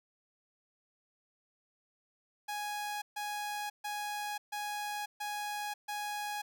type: tone bursts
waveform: sawtooth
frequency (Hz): 830.6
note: G#5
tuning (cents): 0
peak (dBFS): -32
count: 6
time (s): 2.48-6.42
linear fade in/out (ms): 10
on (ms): 540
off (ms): 140
effects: none